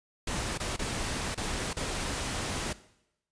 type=noise with dropouts; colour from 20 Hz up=pink; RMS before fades=-33 dBFS; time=0.27-2.73 s; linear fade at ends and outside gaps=5 ms; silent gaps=0.577-0.599 / 0.764-0.791 / 1.346-1.375 / 1.732-1.767 s; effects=noise-tail reverb RT60 0.8 s tail -17 dB re dry + resampled to 22050 Hz